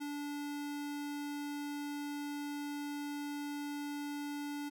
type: tone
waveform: square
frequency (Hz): 290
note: D4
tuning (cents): -22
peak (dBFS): -39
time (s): 0-4.7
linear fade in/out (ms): 20
effects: none